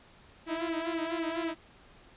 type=tone with flanger; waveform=sawtooth; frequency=329.6 Hz; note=E4; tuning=in tune; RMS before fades=-33 dBFS; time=0.46-1.55 s; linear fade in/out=50 ms; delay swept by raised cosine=0.38 to 4.88 ms; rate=4 Hz; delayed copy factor=+0.7; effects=pink hiss -57 dBFS RMS until 2.16 s + resampled to 8000 Hz